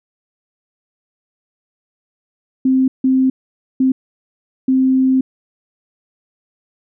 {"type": "tone bursts at uneven times", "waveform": "sine", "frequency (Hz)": 261.6, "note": "C4", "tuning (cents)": 0, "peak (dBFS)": -10, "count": 4, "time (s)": [[2.65, 2.88], [3.04, 3.3], [3.8, 3.92], [4.68, 5.21]], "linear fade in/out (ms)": 5, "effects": []}